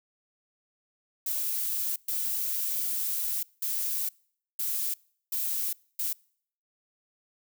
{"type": "noise bursts at uneven times", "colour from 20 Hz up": "violet", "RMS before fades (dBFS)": -30, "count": 6, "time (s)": [[1.26, 1.96], [2.08, 3.43], [3.62, 4.09], [4.59, 4.94], [5.32, 5.73], [5.99, 6.13]], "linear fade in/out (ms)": 5, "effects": ["noise-tail reverb RT60 0.6 s tail -26 dB re dry"]}